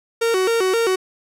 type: tone with vibrato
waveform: 45% pulse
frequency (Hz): 415.3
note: G#4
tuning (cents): 0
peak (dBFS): -16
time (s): 0.21-0.96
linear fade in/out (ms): 10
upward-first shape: square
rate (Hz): 3.8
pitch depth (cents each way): 180
effects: low-pass 12000 Hz 12 dB/octave